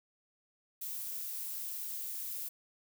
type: noise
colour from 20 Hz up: violet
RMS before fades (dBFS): -40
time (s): 0.81-2.49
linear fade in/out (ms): 10
effects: none